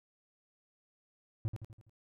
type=tone with echo; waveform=triangle; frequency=110 Hz; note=A2; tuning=in tune; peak=-28 dBFS; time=1.45-1.48 s; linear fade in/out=0 ms; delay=83 ms; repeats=5; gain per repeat=-6 dB; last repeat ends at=1.895 s; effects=none